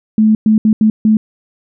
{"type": "tone bursts at uneven times", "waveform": "sine", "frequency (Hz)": 216.8, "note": "A3", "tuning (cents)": -25, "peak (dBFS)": -6, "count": 5, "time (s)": [[0.18, 0.35], [0.46, 0.58], [0.65, 0.73], [0.81, 0.9], [1.05, 1.17]], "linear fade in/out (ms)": 2, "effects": []}